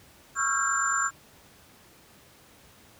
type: tone cluster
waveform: sine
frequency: 1110 / 1335 / 1384 / 1605 / 7180 Hz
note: C#6 / E6 / F6 / G6 / A8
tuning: +2 / +22 / -16 / +40 / +34 cents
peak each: -30 dBFS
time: 0.35-1.11 s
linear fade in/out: 50 ms
effects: pink hiss -55 dBFS RMS until 2.99 s + high-pass 60 Hz 12 dB/octave